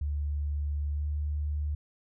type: tone with pitch glide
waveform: sine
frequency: 73 to 74.15 Hz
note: D2 to D2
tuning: -10 to +17 cents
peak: -28 dBFS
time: 0.01-1.75 s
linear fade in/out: 5 ms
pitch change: +27 cents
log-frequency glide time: 0.93-1.04 s
effects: none